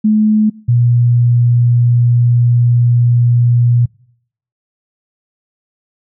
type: tone pair in turn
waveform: sine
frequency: 214.4 / 120.33 Hz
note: A3 / B2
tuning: -45 / -45 cents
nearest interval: minor seventh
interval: 1000 cents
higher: first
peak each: -7 dBFS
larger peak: neither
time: 0.04-0.5 / 0.68-3.86 s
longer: second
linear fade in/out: 10 ms
effects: noise-tail reverb RT60 0.7 s tail -25 dB re dry